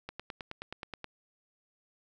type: click train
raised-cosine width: 0.3 ms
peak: -23 dBFS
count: 10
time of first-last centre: 0.09-1.043 s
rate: 9.44 Hz
effects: none